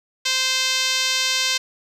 5% pulse tone with band-pass filter, 520 Hz, C5, 11 cents flat, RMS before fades -21 dBFS, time 0.25-1.58 s, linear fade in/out 10 ms, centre 4000 Hz, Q 0.72, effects resampled to 32000 Hz + 7-bit

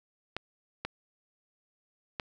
clicks, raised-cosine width 0.3 ms, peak -17 dBFS, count 3, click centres 0.366 / 0.85 / 2.198 s, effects none

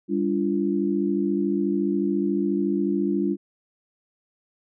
sine tone cluster, 199.2 / 289.9 / 344 Hz, G3 / D4 / F4, +28 / -22 / -26 cents, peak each -25 dBFS, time 0.08-3.37 s, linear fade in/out 50 ms, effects none

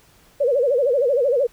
sine tone with vibrato, 523.3 Hz, C5, in tune, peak -15 dBFS, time 0.4-1.47 s, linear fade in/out 10 ms, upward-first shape sine, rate 13 Hz, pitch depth 190 cents each way, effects pink hiss -54 dBFS RMS until 1.52 s

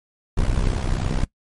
brown noise with amplitude modulation, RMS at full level -17 dBFS, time 0.37-1.25 s, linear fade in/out 10 ms, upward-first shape sine, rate 63.8 Hz, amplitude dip 90%, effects noise-tail reverb RT60 0.1 s tail -21 dB re dry + MP3 48 kbps

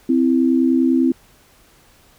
sine tone pair together, 260 / 330 Hz, C4 / E4, -11 / +2 cents, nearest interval major third, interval 413 cents, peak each -14 / -17 dBFS, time 0.09-1.12 s, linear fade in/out 5 ms, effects pink hiss -52 dBFS RMS until 2.18 s

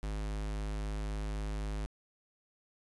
square tone, 51.91 Hz, G#1, in tune, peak -35 dBFS, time 0.03-1.86 s, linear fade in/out 0 ms, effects resampled to 24000 Hz + 12-bit

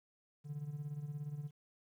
triangle tone with tremolo, 146.83 Hz, D3, in tune, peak -34 dBFS, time 0.44-1.51 s, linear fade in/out 50 ms, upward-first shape sine, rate 17 Hz, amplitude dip 75%, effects tanh soft clip ceiling -34 dBFS + 12-bit

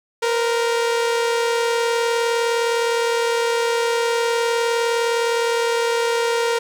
sawtooth tone pair together, 466.2 / 505.8 Hz, A#4 / B4, 0 / +41 cents, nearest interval minor second, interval 141 cents, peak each -14 / -24 dBFS, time 0.22-6.59 s, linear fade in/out 10 ms, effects low-pass 9000 Hz 12 dB/octave + 8-bit

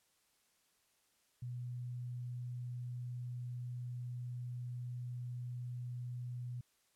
sine tone, 122.8 Hz, B2, 9 cents flat, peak -40 dBFS, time 1.42-6.61 s, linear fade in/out 5 ms, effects white hiss -75 dBFS RMS until 6.95 s + low-pass 12000 Hz 12 dB/octave

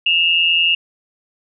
sine tone pair together, 2671 / 2841 Hz, E7 / F7, +22 / +29 cents, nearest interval minor second, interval 107 cents, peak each -16 / -14 dBFS, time 0.06-0.75 s, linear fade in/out 5 ms, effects none

